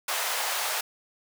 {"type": "high-pass noise", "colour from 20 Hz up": "pink", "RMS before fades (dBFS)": -29, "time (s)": [0.08, 0.81], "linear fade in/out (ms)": 5, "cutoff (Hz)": 650, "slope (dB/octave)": 24, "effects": []}